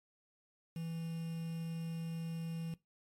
triangle tone with quantisation, 164.7 Hz, E3, 1 cent flat, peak -36 dBFS, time 0.76-2.74 s, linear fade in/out 2 ms, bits 9, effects noise-tail reverb RT60 0.2 s tail -20 dB re dry + MP3 64 kbps

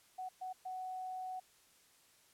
sine tone bursts at uneven times, 744 Hz, F#5, 9 cents sharp, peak -40 dBFS, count 3, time 0.18-0.29 / 0.41-0.53 / 0.65-1.4 s, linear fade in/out 10 ms, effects white hiss -67 dBFS RMS until 2.33 s + low-pass 12000 Hz 12 dB/octave

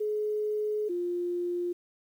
sine tone pair in turn, 423.9 / 351.5 Hz, G#4 / F4, +35 / +11 cents, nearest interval minor third, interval 324 cents, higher first, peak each -27 / -28 dBFS, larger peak first, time 0-0.89 / 0.89-1.73 s, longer first, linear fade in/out 10 ms, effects 10-bit

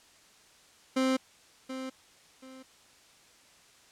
30% pulse tone with echo, 261.6 Hz, C4, in tune, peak -22 dBFS, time 0.96-1.17 s, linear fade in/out 10 ms, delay 730 ms, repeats 2, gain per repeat -11 dB, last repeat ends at 2.63 s, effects white hiss -59 dBFS RMS until 3.91 s + low-pass 8000 Hz 12 dB/octave

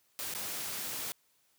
white noise with dropouts, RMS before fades -38 dBFS, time 0.19-1.12 s, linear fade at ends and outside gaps 0 ms, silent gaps 0.338-0.349 s, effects white hiss -71 dBFS RMS until 1.58 s + high-pass 80 Hz 12 dB/octave

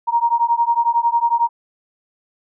sine beating tone pair, 932.3 / 943.3 Hz, A#5 / A#5, 0 / +20 cents, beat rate 11 Hz, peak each -17 dBFS, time 0.07-1.49 s, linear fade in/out 20 ms, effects none

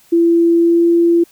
sine tone with pitch glide, 337.4 to 339.9 Hz, E4 to F4, +40 to -47 cents, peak -8 dBFS, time 0.12-1.24 s, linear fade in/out 10 ms, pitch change +13 cents, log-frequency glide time 0.56-0.87 s, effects white hiss -50 dBFS RMS until 1.31 s

